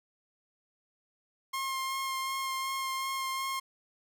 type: tone with vibrato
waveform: sawtooth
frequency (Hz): 1067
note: C6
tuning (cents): +34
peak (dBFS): -28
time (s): 1.53-3.6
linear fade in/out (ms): 10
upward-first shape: sine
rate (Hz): 2.7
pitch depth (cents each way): 13
effects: none